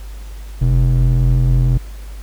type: ring-modulated tone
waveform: triangle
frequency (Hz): 86.8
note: F2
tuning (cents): -10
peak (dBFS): -5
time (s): 0.61-1.78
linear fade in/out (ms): 10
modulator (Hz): 40.8
effects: added 50 Hz sine -28 dBFS peak until 2.22 s + pink hiss -44 dBFS RMS until 2.22 s